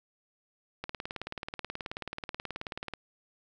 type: click train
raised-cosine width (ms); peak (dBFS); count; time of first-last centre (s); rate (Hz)
0.3; -20; 40; 0.84-2.937; 18.6
effects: none